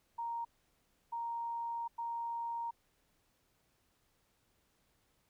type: tone bursts at uneven times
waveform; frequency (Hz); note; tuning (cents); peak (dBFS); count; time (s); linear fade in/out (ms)
sine; 932.3; A#5; 0; -36; 3; 0.18-0.45 / 1.12-1.88 / 1.98-2.71; 10
effects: pink hiss -75 dBFS RMS until 5.29 s